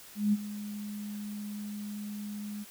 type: tone with ADSR envelope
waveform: sine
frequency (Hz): 207.7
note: G#3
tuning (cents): 0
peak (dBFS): -21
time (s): 0.15-2.65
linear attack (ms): 180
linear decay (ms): 35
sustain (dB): -15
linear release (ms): 29
effects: white hiss -51 dBFS RMS until 2.7 s